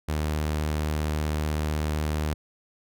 sawtooth tone, 76.3 Hz, D#2, 33 cents flat, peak -21 dBFS, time 0.08-2.34 s, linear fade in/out 10 ms, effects none

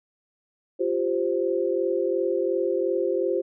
sine chord, F suspended second, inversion none, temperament equal, 349.2 / 392 / 523.3 Hz, F4 / G4 / C5, 0 / 0 / 0 cents, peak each -26 dBFS, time 0.79-3.42 s, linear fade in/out 20 ms, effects none

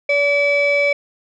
sine tone pair together, 572.7 / 2298 Hz, D5 / D7, -44 / -38 cents, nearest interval 2 octaves, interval 2406 cents, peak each -14 dBFS, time 0.09-0.93 s, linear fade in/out 5 ms, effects tanh soft clip ceiling -10 dBFS

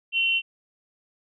sine tone pair together, 2732 / 3067 Hz, F7 / G7, -39 / -38 cents, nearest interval major second, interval 201 cents, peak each -21 / -26 dBFS, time 0.12-0.42 s, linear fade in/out 50 ms, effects none

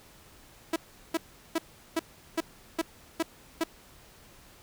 sawtooth tone bursts, 327.3 Hz, E4, 12 cents flat, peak -21 dBFS, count 8, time 0.73-3.638 s, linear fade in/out 5 ms, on 31 ms, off 380 ms, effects pink hiss -55 dBFS RMS until 4.62 s

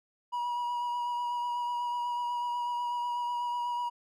triangle tone with vibrato, 965 Hz, B5, 40 cents flat, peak -28 dBFS, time 0.32-3.9 s, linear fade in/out 20 ms, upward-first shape sine, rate 8.1 Hz, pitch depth 16 cents each way, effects none

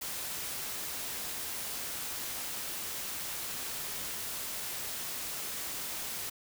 white noise, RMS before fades -38 dBFS, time 0.01-6.3 s, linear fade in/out 10 ms, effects none

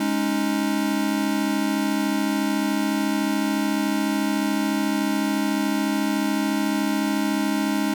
square chord, Ab suspended fourth, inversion none, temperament equal, 207.7 / 277.2 / 311.1 Hz, Ab3 / Db4 / Eb4, 0 / 0 / 0 cents, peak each -26 dBFS, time 0-7.94 s, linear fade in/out 5 ms, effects none

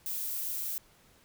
violet noise, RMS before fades -35 dBFS, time 0.06-0.78 s, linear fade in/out 0 ms, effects pink hiss -62 dBFS RMS until 1.24 s

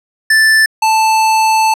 square tone pair in turn, 1760 / 880 Hz, A6 / A5, 0 / 0 cents, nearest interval octave, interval 1200 cents, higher first, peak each -7 / -9 dBFS, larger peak first, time 0.3-0.66 / 0.82-1.74 s, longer second, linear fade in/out 5 ms, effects low-pass 11000 Hz 12 dB/octave

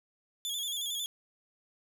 sawtooth tone with vibrato, 3404 Hz, G#7, 42 cents sharp, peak -30 dBFS, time 0.45-1.06 s, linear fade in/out 0 ms, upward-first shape square, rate 11 Hz, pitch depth 52 cents each way, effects none

